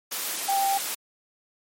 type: tone in noise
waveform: sine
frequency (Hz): 787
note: G5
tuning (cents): +7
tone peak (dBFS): -21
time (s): 0.48-0.78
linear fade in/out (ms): 10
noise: white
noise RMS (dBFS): -30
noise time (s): 0.11-0.95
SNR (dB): +6
effects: high-pass 300 Hz 12 dB/octave + MP3 64 kbps